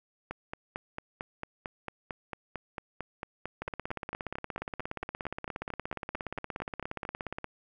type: two click trains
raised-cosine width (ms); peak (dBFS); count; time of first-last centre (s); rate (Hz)
0.5; -20 / -21; 66 / 31; 3.62-7.444 / 0.31-7.052; 17 / 4.45
effects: none